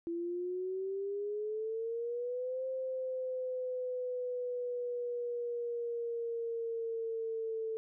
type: exponential two-way sweep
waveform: sine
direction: up then down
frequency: 335.7 to 523.3 to 443.2 Hz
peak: -34 dBFS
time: 0.07-7.77 s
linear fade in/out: 0 ms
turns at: 2.66 s
effects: none